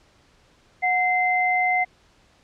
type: tone pair together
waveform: sine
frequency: 733 / 2073 Hz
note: F#5 / C7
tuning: -16 / -17 cents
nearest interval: octave + tritone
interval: 1799 cents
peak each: -21 dBFS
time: 0.82-1.85 s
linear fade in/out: 20 ms
effects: pink hiss -58 dBFS RMS until 2.43 s + low-pass 6000 Hz 12 dB/octave